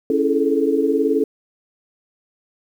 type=chord; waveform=sine; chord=A major seventh; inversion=first; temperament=equal with one note detuned; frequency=277.2 / 329.6 / 421.3 / 440 Hz; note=C#4 / E4 / G#4 / A4; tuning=0 / 0 / +25 / 0 cents; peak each=-20 / -22 / -22 / -19 dBFS; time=0.1-1.24 s; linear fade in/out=2 ms; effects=8-bit